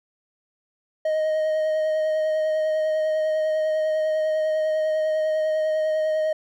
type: tone with vibrato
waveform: triangle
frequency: 624 Hz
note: D#5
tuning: 5 cents sharp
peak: -18 dBFS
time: 1.05-6.33 s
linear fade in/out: 5 ms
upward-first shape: sine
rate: 10 Hz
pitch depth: 14 cents each way
effects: none